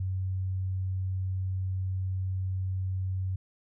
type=tone; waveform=sine; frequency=93.9 Hz; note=F#2; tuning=26 cents sharp; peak=-28 dBFS; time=0-3.36 s; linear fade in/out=5 ms; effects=none